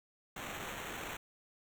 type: noise with sample-and-hold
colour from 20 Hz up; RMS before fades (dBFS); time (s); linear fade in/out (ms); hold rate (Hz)
white; -43; 0.36-1.17; 5; 4900
effects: none